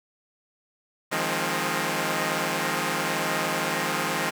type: chord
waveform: 5% pulse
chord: F minor seventh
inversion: third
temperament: equal with one note detuned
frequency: 155.56 / 174.61 / 207.7 / 266.4 Hz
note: Eb3 / F3 / Ab3 / C4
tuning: 0 / 0 / 0 / +31 cents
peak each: -19 dBFS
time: 1.11-4.31 s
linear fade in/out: 20 ms
effects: none